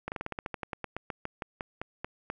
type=slowing click train; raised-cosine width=0.5 ms; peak=-19 dBFS; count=20; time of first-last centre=0.08-2.301 s; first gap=39 ms; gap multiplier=1.11; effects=none